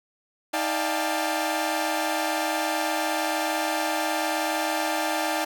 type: tone cluster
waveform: sawtooth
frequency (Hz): 315.6 / 592 / 698 / 797 / 878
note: D#4 / D5 / F5 / G5 / A5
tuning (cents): +25 / +14 / -1 / +28 / -4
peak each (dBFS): -27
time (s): 0.53-5.45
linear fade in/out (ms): 10
effects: none